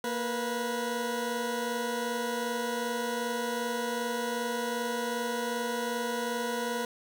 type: tone pair together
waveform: 20% pulse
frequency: 233.1 / 488.8 Hz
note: A#3 / B4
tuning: 0 / -18 cents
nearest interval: octave + minor second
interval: 1282 cents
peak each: -29 / -27 dBFS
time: 0.04-6.85 s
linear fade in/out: 2 ms
effects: none